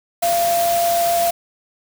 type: tone in noise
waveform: sine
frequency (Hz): 687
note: F5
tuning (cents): -29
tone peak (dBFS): -15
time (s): 0.22-1.31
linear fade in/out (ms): 10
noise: white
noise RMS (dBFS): -25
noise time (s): 0.22-1.31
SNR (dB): +7
effects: none